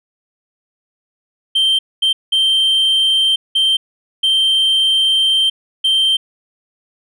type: tone bursts at uneven times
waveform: sine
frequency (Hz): 3136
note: G7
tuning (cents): 0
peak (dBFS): -8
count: 6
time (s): 1.55-1.79 / 2.02-2.13 / 2.32-3.36 / 3.55-3.77 / 4.23-5.5 / 5.84-6.17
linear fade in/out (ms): 10
effects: tanh soft clip ceiling -10 dBFS